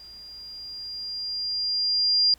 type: tone with level ramp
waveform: sine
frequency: 4800 Hz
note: D8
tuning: 37 cents sharp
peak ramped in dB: -43 to -16 dBFS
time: 0-2.34 s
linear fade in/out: 2 ms
effects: added 60 Hz sine -58 dBFS peak until 2.38 s + pink hiss -58 dBFS RMS until 2.38 s